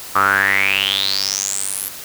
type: tone with band-pass filter sweep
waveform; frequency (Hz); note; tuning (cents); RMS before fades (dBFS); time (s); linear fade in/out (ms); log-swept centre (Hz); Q
sawtooth; 98; G2; 0; -18; 0.15-1.89; 10; 1200 to 12000; 9.4
effects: white hiss -33 dBFS RMS until 2.04 s